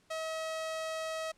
sawtooth tone, 640 Hz, D#5, 49 cents sharp, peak -31 dBFS, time 0.1-1.32 s, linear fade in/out 10 ms, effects pink hiss -68 dBFS RMS until 1.37 s + low-pass 9000 Hz 12 dB/octave

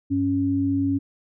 sine tone pair together, 97.64 / 277.2 Hz, G2 / C#4, -6 / 0 cents, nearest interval octave + tritone, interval 1806 cents, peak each -27 / -20 dBFS, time 0.1-0.99 s, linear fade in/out 20 ms, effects none

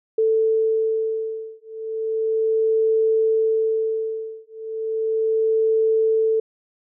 sine beating tone pair, 442.5 / 442.85 Hz, A4 / A4, +10 / +11 cents, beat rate 0.35 Hz, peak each -21 dBFS, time 0.18-6.4 s, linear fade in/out 5 ms, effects none

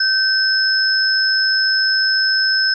sine tone pair together, 1546 / 5200 Hz, G6 / E8, -24 / -24 cents, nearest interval octave + major sixth, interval 2100 cents, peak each -16 dBFS, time 0-2.74 s, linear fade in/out 5 ms, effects none

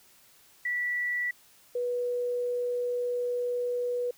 sine tone pair in turn, 1955 / 488.8 Hz, B6 / B4, -18 / -18 cents, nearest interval 2 octaves, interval 2400 cents, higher first, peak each -27 / -27 dBFS, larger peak neither, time 0.65-1.31 / 1.75-4.11 s, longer second, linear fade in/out 5 ms, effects white hiss -59 dBFS RMS until 4.17 s

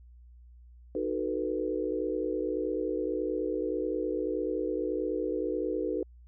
sine chord, B dominant seventh, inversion first, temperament just, 308.7 / 370.4 / 444.5 / 493.9 Hz, D#4 / F#4 / A4 / B4, -14 / +2 / +18 / 0 cents, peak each -34 dBFS, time 0.95-6.03 s, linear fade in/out 2 ms, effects added 60 Hz sine -50 dBFS peak until 6.27 s

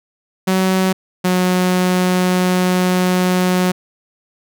sawtooth tone pair in turn, 187.8 / 182.35 Hz, F#3 / F#3, +26 / -25 cents, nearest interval minor second, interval 51 cents, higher first, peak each -9 dBFS, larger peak neither, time 0.47-0.93 / 1.24-3.72 s, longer second, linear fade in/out 10 ms, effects none

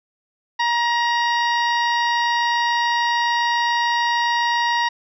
harmonic tone with a mistuned harmonic, 947 Hz, A#5, 27 cents sharp, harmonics 1 / 2 / 3 / 4 / 5 / 6, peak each -19 / -22 / -31 / -29 / -34 / -33 dBFS, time 0.59-4.89 s, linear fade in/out 10 ms, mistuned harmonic 6, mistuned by -34 cents, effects none

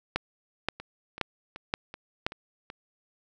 two click trains, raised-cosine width 0.3 ms, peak -24 / -10 dBFS, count 6 / 5, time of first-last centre 0.8-2.701 / 0.16-2.265 s, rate 2.63 / 1.9 Hz, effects none

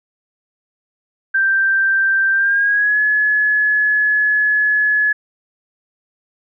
sine tone with pitch glide, 1570 to 1702.2 Hz, G6 to G#6, +2 to +42 cents, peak -12 dBFS, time 1.34-5.13 s, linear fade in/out 10 ms, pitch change +140 cents, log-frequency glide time 2.33-3 s, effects none

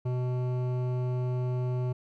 sine tone with hard clipping, 125.3 Hz, B2, 25 cents sharp, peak -29 dBFS, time 0.05-1.93 s, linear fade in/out 10 ms, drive 13 dB, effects none

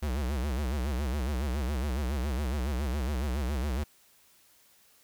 square tone with vibrato, 67.7 Hz, C#2, 40 cents flat, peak -29 dBFS, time 0.02-3.84 s, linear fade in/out 10 ms, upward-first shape sine, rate 7.2 Hz, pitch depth 190 cents each way, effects white hiss -62 dBFS RMS until 5.03 s

